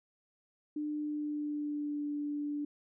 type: tone with pitch glide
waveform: sine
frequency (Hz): 299.4 to 292.6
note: D4 to D4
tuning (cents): +33 to -6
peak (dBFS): -33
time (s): 0.76-2.65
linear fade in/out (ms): 5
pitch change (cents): -39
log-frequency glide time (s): 0.97-2.06
effects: none